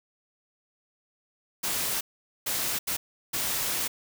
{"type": "noise bursts at uneven times", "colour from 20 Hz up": "white", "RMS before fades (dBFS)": -29, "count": 4, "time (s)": [[1.63, 2.01], [2.46, 2.79], [2.87, 2.97], [3.33, 3.88]], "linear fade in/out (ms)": 10, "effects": []}